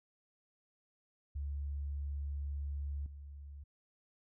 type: tone with level steps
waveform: sine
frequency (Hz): 71.2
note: C#2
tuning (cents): +47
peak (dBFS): -36 / -46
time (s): 1.35-3.64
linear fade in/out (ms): 10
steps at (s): 3.06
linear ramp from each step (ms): 2
effects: none